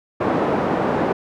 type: band-pass noise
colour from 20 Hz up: pink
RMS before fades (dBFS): -20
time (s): 0.2-1.13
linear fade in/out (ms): 10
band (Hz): 240 to 900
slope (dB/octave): 12
effects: none